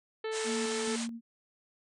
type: harmonic tone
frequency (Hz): 440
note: A4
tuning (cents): 0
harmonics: 1 / 2 / 3 / 4 / 5 / 6 / 7 / 8 / 9 / 10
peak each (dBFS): -33 / -45 / -46 / -45 / -49 / -53 / -51 / -57 / -52 / -58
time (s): 0.24-0.96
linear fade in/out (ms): 5
type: band-pass noise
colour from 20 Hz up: white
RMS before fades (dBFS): -39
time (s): 0.31-1.08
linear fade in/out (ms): 50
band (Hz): 540 to 9300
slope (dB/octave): 96
type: tone with tremolo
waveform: sine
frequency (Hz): 231.2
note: A#3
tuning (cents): -14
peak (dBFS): -33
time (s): 0.44-1.21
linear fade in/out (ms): 50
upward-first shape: square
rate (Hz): 2.3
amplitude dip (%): 45
effects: none